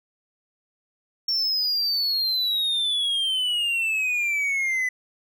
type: exponential sweep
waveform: triangle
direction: down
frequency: 5480 to 1994 Hz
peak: -20 dBFS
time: 1.28-4.89 s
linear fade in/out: 5 ms
effects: none